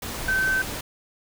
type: tone in noise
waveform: sine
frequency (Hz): 1539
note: G6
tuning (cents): -32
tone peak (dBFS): -20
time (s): 0.28-0.62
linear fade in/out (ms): 5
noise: pink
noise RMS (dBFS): -32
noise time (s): 0.02-0.81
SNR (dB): +9
effects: none